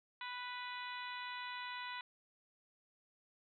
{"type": "harmonic tone", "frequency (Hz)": 493.9, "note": "B4", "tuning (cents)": 0, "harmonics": [2, 3, 4, 5, 6, 7, 8], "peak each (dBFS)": [-46, -50, -49, -52, -55, -54, -53], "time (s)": [0.21, 2.01], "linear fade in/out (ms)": 2, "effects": []}